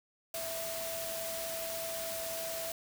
sine tone in noise, 659.3 Hz, E5, in tune, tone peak -39 dBFS, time 0.34-2.72 s, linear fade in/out 2 ms, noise white, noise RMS -40 dBFS, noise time 0.34-2.72 s, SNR -2 dB, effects none

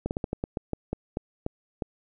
slowing click train, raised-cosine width 2 ms, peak -15 dBFS, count 12, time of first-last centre 0.06-1.822 s, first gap 49 ms, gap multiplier 1.22, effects none

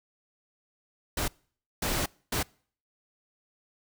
pink noise bursts at uneven times, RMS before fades -29 dBFS, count 3, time 1.17-1.28 / 1.82-2.06 / 2.32-2.43 s, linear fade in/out 5 ms, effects noise-tail reverb RT60 0.5 s tail -26 dB re dry

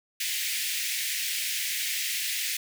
pink high-pass noise, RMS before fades -30 dBFS, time 0.2-2.57 s, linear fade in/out 5 ms, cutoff 1900 Hz, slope 48 dB/octave, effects none

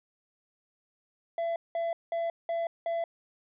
triangle tone bursts, 672 Hz, E5, 33 cents sharp, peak -26 dBFS, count 5, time 1.38-3.04 s, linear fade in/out 2 ms, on 180 ms, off 190 ms, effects resampled to 8000 Hz

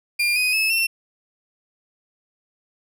35% pulse tone with pitch steps, 2400 / 2498 / 2599 / 2705 Hz, D7 / D#7 / E7 / E7, +37 / +6 / -25 / +44 cents, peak -16 dBFS, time 0.19-0.87 s, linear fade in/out 10 ms, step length 170 ms, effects none

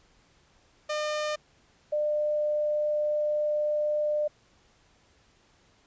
sawtooth / sine tone pair in turn, 605 / 599.4 Hz, D#5 / D5, -49 / +35 cents, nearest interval unison, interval 16 cents, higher first, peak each -24 dBFS, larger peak neither, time 0.89-1.36 / 1.92-4.28 s, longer second, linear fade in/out 10 ms, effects pink hiss -63 dBFS RMS until 5.86 s + resampled to 16000 Hz

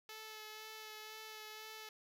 5% pulse tone with vibrato, 433.7 Hz, A4, 25 cents flat, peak -37 dBFS, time 0.09-1.89 s, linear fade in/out 2 ms, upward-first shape sine, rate 2 Hz, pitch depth 15 cents each way, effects none

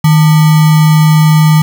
sine tone with sample-and-hold, 155.56 Hz, D#3, in tune, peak -3 dBFS, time 0.04-1.62 s, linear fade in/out 5 ms, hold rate 1050 Hz, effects none

